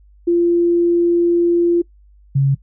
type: tone pair in turn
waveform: sine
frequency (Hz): 344.4 / 137.43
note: F4 / C#3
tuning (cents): -24 / -15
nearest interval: octave + major third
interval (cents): 1591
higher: first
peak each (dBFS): -11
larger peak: neither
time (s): 0.27-1.82 / 2.35-2.55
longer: first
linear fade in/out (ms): 10
effects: noise-tail reverb RT60 0.1 s tail -22 dB re dry + added 50 Hz sine -45 dBFS peak until 2.62 s